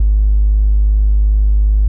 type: tone with tanh clipping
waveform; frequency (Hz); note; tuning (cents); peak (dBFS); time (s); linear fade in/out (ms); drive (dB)
triangle; 51.3; G#1; -21; -7; 0-1.88; 5; 1
effects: none